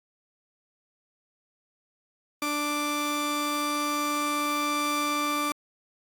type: tone pair together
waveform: sawtooth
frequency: 294.2 / 1177 Hz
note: D4 / D6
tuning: +3 / +3 cents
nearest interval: 2 octaves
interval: 2400 cents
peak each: -26 / -24 dBFS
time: 2.42-5.52 s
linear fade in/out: 2 ms
effects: AAC 64 kbps